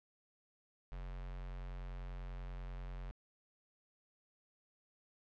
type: tone with notch filter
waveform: square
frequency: 45.13 Hz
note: F#1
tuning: 42 cents flat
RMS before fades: -45 dBFS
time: 0.92-3.11 s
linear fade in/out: 0 ms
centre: 290 Hz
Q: 1.2
effects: low-pass 3000 Hz 12 dB/octave